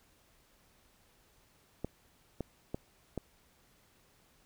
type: clicks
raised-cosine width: 2 ms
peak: -22 dBFS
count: 4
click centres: 1.846 / 2.407 / 2.745 / 3.177 s
effects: pink hiss -67 dBFS RMS until 4.45 s